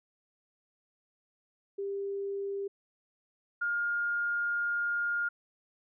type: tone pair in turn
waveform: sine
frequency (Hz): 397.1 / 1415.1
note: G4 / F6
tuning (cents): +22 / +22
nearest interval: octave + minor seventh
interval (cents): 2200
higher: second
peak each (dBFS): -32 / -28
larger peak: second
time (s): 1.78-2.68 / 3.61-5.29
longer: second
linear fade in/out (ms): 10
effects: none